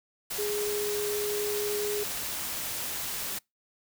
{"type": "tone in noise", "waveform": "sine", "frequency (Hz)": 415.3, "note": "G#4", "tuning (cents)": 0, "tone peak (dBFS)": -29, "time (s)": [0.38, 2.04], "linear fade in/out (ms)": 10, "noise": "white", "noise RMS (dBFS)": -34, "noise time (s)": [0.3, 3.39], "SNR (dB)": 2, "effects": ["noise-tail reverb RT60 0.2 s tail -26 dB re dry"]}